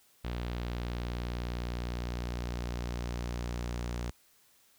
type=tone with low-pass filter sweep; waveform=sawtooth; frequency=59.8 Hz; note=A#1; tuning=45 cents sharp; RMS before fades=-36 dBFS; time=0.24-4.11 s; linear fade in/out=10 ms; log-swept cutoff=3800 to 7200 Hz; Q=1.5; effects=white hiss -65 dBFS RMS until 4.78 s